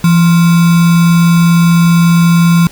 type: tone with sample-and-hold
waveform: sine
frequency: 169.8 Hz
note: F3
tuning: 48 cents flat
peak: -4 dBFS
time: 0.04-2.67 s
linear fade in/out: 2 ms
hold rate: 1225 Hz
effects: pink hiss -35 dBFS RMS until 2.71 s